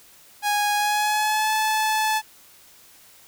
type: tone with pitch glide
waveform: sawtooth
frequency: 827 to 867.1 Hz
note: G#5 to A5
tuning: -8 to -26 cents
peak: -16 dBFS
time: 0.42-2.22 s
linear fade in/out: 50 ms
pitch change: +82 cents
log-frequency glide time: 0.75-1.53 s
effects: white hiss -51 dBFS RMS until 3.27 s